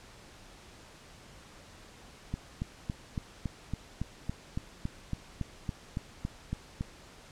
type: click train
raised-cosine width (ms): 5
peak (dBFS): -20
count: 17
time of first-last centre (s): 2.34-6.809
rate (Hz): 3.58
effects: pink hiss -53 dBFS RMS until 7.31 s + low-pass 8000 Hz 12 dB/octave